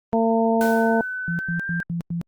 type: harmonic tone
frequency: 226.7 Hz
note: A#3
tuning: 48 cents flat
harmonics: 1 / 2 / 3 / 4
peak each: -20 / -22 / -22 / -26 dBFS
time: 0.13-1.01 s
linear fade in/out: 0 ms
type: noise with exponential decay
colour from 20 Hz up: white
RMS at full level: -33 dBFS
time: 0.61-1.17 s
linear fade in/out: 0 ms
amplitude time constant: 120 ms
type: tone with pitch glide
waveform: sine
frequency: 1507 to 1584.7 Hz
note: F#6 to G6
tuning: +31 to +18 cents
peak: -26 dBFS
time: 0.61-1.83 s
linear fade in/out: 2 ms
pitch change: +87 cents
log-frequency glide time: 1.26-1.67 s
type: tone bursts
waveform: sine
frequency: 169.9 Hz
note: F3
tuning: 47 cents flat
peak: -23 dBFS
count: 5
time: 1.28-2.214 s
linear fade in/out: 0 ms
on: 110 ms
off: 96 ms
effects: Opus 24 kbps